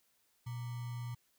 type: tone with sample-and-hold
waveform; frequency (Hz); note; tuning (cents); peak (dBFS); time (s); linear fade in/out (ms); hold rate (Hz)
sine; 120.6; B2; -41; -38; 0.46-1.15; 10; 1050
effects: white hiss -74 dBFS RMS until 1.38 s